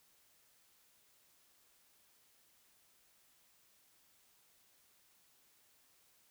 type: silence
effects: white hiss -70 dBFS RMS until 6.3 s